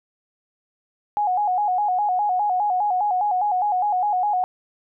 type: tone with vibrato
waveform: sine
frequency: 780 Hz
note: G5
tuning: 9 cents flat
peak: -18 dBFS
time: 1.17-4.44 s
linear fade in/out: 0 ms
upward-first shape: square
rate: 4.9 Hz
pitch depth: 110 cents each way
effects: none